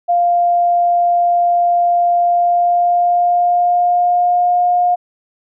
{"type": "tone with pitch glide", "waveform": "sine", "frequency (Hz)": [698.5, 711.9], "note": ["F5", "F5"], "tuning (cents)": [0, 33], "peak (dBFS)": -10, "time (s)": [0.08, 4.96], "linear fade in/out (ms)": 20, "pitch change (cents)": 33, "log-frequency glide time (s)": [2.21, 4.61], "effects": []}